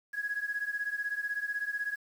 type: beating tone pair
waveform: sine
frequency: 1661.2 / 1677.2 Hz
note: G#6 / G#6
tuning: 0 / +17 cents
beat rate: 16 Hz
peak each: -33 / -35 dBFS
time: 0.13-1.96 s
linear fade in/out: 20 ms
effects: tanh soft clip ceiling -24 dBFS + 9-bit